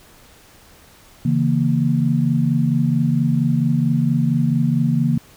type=chord; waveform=sine; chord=A# diminished; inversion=first; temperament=equal with one note detuned; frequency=138.59 / 163.01 / 233.1 Hz; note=C#3 / E3 / A#3; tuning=0 / -19 / 0 cents; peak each=-19 dBFS; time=1.25-5.18 s; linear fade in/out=5 ms; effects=pink hiss -48 dBFS RMS until 5.36 s